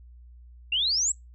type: exponential sweep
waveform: sine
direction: up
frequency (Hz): 2688 to 7902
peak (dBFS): -22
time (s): 0.72-1.12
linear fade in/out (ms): 5
effects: noise-tail reverb RT60 0.2 s tail -26 dB re dry + added 60 Hz sine -46 dBFS peak until 1.34 s